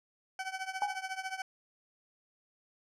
20% pulse tone with tremolo, 760 Hz, F#5, 46 cents sharp, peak -28 dBFS, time 0.39-1.42 s, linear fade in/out 2 ms, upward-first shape triangle, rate 14 Hz, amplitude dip 90%
sine tone with exponential decay, 819 Hz, G#5, 24 cents flat, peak -25 dBFS, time 0.82-1.05 s, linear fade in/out 1 ms, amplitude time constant 48 ms
effects low-pass 8000 Hz 12 dB/octave

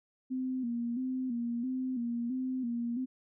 sine tone with vibrato, 246.9 Hz, B3, in tune, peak -31 dBFS, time 0.3-3.06 s, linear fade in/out 20 ms, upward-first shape square, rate 1.5 Hz, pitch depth 76 cents each way, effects none

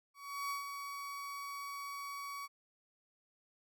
35% pulse tone with ADSR envelope, 1129 Hz, C#6, 31 cents sharp, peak -34 dBFS, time 0.14-2.48 s, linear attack 360 ms, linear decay 130 ms, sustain -6 dB, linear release 33 ms, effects none

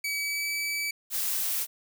sawtooth tone with pitch glide, 2281 to 2300 Hz, C#7 to D7, +49 to -37 cents, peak -25 dBFS, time 0.04-0.91 s, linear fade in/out 5 ms, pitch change +14 cents, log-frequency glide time 0.18-0.49 s
blue noise, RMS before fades -29 dBFS, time 1.1-1.67 s, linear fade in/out 50 ms
effects none

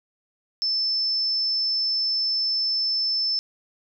sine tone, 5280 Hz, E8, 2 cents sharp, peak -21 dBFS, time 0.62-3.39 s, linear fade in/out 0 ms, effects none

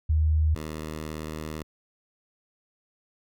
sine / 10% pulse tone pair in turn, 77.78 / 77.78 Hz, D#2 / D#2, 0 / 0 cents, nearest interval unison, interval 0 cents, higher neither, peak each -19 / -25 dBFS, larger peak first, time 0.09-0.55 / 0.55-1.63 s, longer second, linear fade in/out 10 ms, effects none

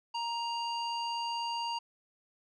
square tone with low-pass filter, 936 Hz, A#5, 7 cents sharp, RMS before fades -35 dBFS, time 0.14-1.79 s, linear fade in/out 10 ms, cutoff 4400 Hz, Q 2.3, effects none

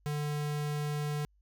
square tone, 148.1 Hz, D3, 15 cents sharp, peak -32 dBFS, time 0.06-1.25 s, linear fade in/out 0 ms, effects added 50 Hz sine -64 dBFS peak until 1.41 s

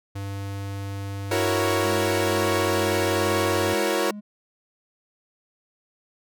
square tone with pitch glide, 99.1 to 97.45 Hz, G2 to G2, +19 to -10 cents, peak -30 dBFS, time 0.15-3.74 s, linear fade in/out 10 ms, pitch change -29 cents, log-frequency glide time 2.46-2.59 s
sawtooth chord, F# dominant seventh, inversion third, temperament equal, 329.6 / 370 / 466.2 / 554.4 Hz, E4 / F#4 / A#4 / C#5, 0 / 0 / 0 / 0 cents, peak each -23 dBFS, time 1.31-4.11 s, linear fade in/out 5 ms
triangle tone with tremolo, 207.7 Hz, G#3, in tune, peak -31 dBFS, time 1.83-4.21 s, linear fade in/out 20 ms, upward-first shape sine, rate 2.2 Hz, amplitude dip 45%
effects none

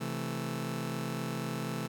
sawtooth chord, A minor, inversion first, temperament just, 132 / 165 / 220 Hz, C3 / E3 / A3, +16 / +2 / 0 cents, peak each -34 dBFS, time 0-1.88 s, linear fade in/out 20 ms, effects none

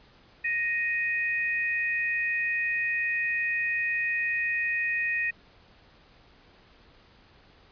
sine tone pair together, 1868.4 / 2494 Hz, A#6 / D#7, +3 / +3 cents, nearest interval perfect fourth, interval 500 cents, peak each -27 / -29 dBFS, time 0.44-5.31 s, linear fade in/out 10 ms, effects pink hiss -57 dBFS RMS until 7.71 s + resampled to 11025 Hz

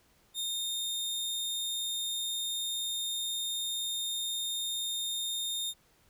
sawtooth tone, 3659 Hz, A#7, 33 cents flat, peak -29 dBFS, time 0.34-5.74 s, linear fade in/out 50 ms, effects pink hiss -66 dBFS RMS until 6.09 s

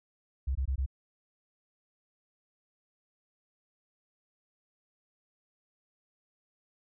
sine tone bursts, 66.4 Hz, C2, 26 cents sharp, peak -27 dBFS, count 4, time 0.47-0.862 s, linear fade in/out 10 ms, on 83 ms, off 20 ms, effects none

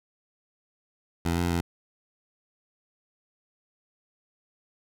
15% pulse tone with pitch steps, 84.7 / 86.9 / 85.7 Hz, E2 / F2 / F2, +48 / -8 / -32 cents, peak -18 dBFS, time 1.25-1.61 s, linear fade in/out 5 ms, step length 120 ms, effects none

